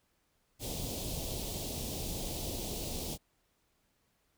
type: band-stop noise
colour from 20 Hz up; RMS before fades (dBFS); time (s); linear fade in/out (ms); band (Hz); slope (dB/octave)
pink; -38; 0.59-3.18; 50; 730 to 3100; 24
effects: pink hiss -75 dBFS RMS until 4.37 s